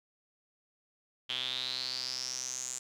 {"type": "tone with band-pass filter sweep", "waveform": "sawtooth", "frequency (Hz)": 127.7, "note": "C3", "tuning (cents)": -42, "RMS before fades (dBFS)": -37, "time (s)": [1.29, 2.79], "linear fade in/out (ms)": 10, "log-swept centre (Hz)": [3200, 7300], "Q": 8.6, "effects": []}